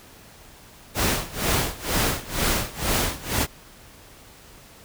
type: noise with tremolo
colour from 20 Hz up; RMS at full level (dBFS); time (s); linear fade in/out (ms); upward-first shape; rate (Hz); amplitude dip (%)
pink; -21; 0.94-3.47; 50; sine; 2.1; 90
effects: pink hiss -48 dBFS RMS until 4.84 s